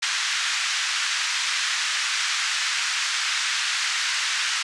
pink band-pass noise, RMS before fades -25 dBFS, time 0.02-4.63 s, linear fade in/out 10 ms, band 1400 to 6900 Hz, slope 24 dB/octave, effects resampled to 24000 Hz

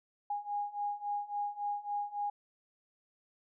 sine beating tone pair, 819 / 822.6 Hz, G#5 / G#5, -24 / -17 cents, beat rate 3.6 Hz, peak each -38 / -36 dBFS, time 0.3-2.3 s, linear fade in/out 5 ms, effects none

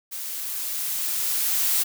blue noise with level ramp, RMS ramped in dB -33 to -21 dBFS, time 0.11-1.84 s, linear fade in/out 20 ms, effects none

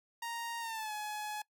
sawtooth tone with pitch glide, 932.3 to 845.1 Hz, A#5 to G#5, 0 to +30 cents, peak -34 dBFS, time 0.22-1.42 s, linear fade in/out 5 ms, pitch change -170 cents, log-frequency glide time 0.6-0.93 s, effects noise-tail reverb RT60 0.1 s tail -22 dB re dry

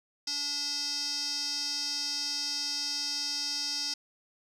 square tone with band-pass filter, 288.4 Hz, D4, 31 cents flat, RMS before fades -33 dBFS, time 0.27-3.94 s, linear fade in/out 5 ms, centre 5200 Hz, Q 9.5, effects none

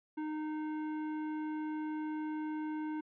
sine tone with hard clipping, 307.8 Hz, D#4, 19 cents flat, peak -37 dBFS, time 0.17-3.01 s, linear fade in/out 10 ms, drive 14 dB, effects low-pass 2000 Hz 12 dB/octave + MP3 64 kbps

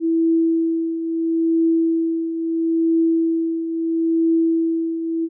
sine tone with tremolo, 328.6 Hz, E4, 5 cents flat, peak -13 dBFS, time 0-5.29 s, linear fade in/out 50 ms, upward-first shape triangle, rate 0.75 Hz, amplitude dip 65%, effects none

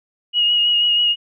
sine tone with vibrato, 2883 Hz, F#7, 46 cents flat, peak -13 dBFS, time 0.33-1.16 s, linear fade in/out 50 ms, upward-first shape sine, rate 6.2 Hz, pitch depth 21 cents each way, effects none

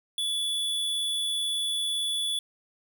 square tone, 3437 Hz, A7, 41 cents flat, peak -27 dBFS, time 0.18-2.39 s, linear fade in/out 2 ms, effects none

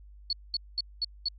sine tone bursts, 4400 Hz, C#8, 14 cents flat, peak -26 dBFS, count 5, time 0.3-1.285 s, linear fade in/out 2 ms, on 29 ms, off 210 ms, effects added 50 Hz sine -48 dBFS peak until 1.38 s

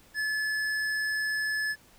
triangle tone with tanh clipping, 1723 Hz, A6, 37 cents flat, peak -29 dBFS, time 0.14-1.76 s, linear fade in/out 50 ms, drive 17 dB, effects pink hiss -58 dBFS RMS until 1.98 s

